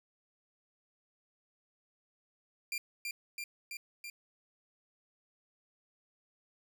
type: tone with echo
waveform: sawtooth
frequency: 2382 Hz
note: D7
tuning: 24 cents sharp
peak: -31 dBFS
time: 2.72-2.78 s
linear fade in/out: 2 ms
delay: 330 ms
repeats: 4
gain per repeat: -2 dB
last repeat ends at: 4.1 s
effects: none